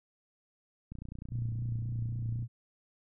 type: click train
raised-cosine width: 5 ms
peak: -30 dBFS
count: 46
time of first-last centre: 0.92-2.425 s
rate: 29.9 Hz
type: tone with vibrato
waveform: sine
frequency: 116.2 Hz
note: A#2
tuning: 5 cents flat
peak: -32 dBFS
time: 1.3-2.48 s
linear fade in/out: 50 ms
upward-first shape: sine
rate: 3.8 Hz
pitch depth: 39 cents each way
effects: none